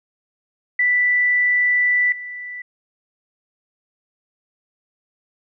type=tone with level steps; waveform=sine; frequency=1975.5 Hz; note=B6; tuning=in tune; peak=-14 / -29 dBFS; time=0.79-2.62 s; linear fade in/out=5 ms; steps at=2.12 s; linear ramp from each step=2 ms; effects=none